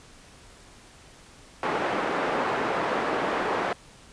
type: band-pass noise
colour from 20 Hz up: pink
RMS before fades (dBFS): -27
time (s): 1.63-3.73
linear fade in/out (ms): 2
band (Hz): 380 to 1500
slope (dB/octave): 12
effects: pink hiss -51 dBFS RMS until 4.12 s + resampled to 22050 Hz